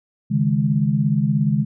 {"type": "chord", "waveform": "sine", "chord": "C# suspended second", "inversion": "none", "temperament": "equal", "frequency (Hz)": [138.59, 155.56, 207.7], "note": ["C#3", "D#3", "G#3"], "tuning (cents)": [0, 0, 0], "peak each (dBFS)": -20, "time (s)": [0.3, 1.65], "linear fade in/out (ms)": 20, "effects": []}